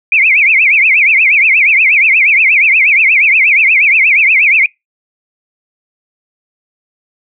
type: tone with vibrato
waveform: sine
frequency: 2349 Hz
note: D7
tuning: in tune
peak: -5 dBFS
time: 0.12-4.66 s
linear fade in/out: 2 ms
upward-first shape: triangle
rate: 8.4 Hz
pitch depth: 250 cents each way
effects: noise-tail reverb RT60 0.2 s tail -26 dB re dry